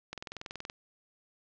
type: click train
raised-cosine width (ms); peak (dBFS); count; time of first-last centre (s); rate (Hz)
0.2; -22; 13; 0.13-0.699; 21.1
effects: low-pass 6000 Hz 12 dB/octave